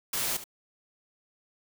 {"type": "noise with echo", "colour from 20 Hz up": "white", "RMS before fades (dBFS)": -30, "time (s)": [0.13, 0.37], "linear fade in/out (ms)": 5, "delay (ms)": 71, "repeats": 1, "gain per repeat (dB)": -13, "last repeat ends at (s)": 0.441, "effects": []}